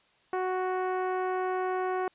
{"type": "tone with low-pass filter", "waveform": "10% pulse", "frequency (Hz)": 370.3, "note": "F#4", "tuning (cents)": 1, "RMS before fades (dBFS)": -30, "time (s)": [0.33, 2.08], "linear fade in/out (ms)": 2, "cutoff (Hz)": 970, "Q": 0.6, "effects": ["white hiss -65 dBFS RMS until 2.14 s", "resampled to 8000 Hz"]}